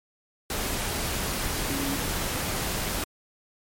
sine tone in noise, 277.2 Hz, C#4, in tune, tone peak -29 dBFS, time 1.7-1.96 s, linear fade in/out 2 ms, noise pink, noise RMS -29 dBFS, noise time 0.5-3.04 s, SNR -3 dB, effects MP3 64 kbps

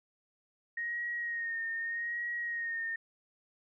sine tone with vibrato, 1864.7 Hz, A#6, in tune, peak -33 dBFS, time 0.77-2.96 s, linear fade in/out 5 ms, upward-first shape sine, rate 0.82 Hz, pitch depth 36 cents each way, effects none

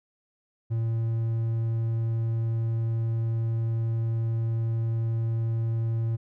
triangle tone, 113.9 Hz, A#2, 40 cents flat, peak -22 dBFS, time 0.7-6.17 s, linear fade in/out 20 ms, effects none

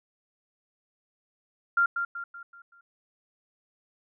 sine tone with echo, 1391 Hz, F6, 7 cents flat, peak -19 dBFS, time 1.77-1.86 s, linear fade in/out 5 ms, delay 190 ms, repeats 5, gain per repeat -7 dB, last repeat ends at 2.81 s, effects none

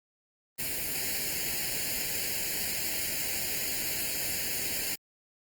white noise with comb filter, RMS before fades -32 dBFS, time 0.58-4.96 s, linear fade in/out 20 ms, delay 0.42 ms, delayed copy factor +0.85, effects Opus 32 kbps

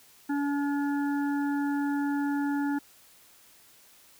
harmonic tone, 285.3 Hz, C#4, 50 cents sharp, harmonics 1 / 3 / 5 / 6, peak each -26 / -36 / -40 / -42 dBFS, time 0.29-2.79 s, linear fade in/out 10 ms, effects white hiss -57 dBFS RMS until 4.19 s

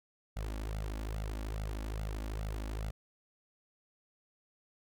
sawtooth tone with flanger, 52.9 Hz, G#1, 33 cents sharp, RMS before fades -38 dBFS, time 0.36-2.91 s, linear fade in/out 10 ms, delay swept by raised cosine 1.4 to 3.6 ms, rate 2.4 Hz, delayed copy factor +0.95, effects none

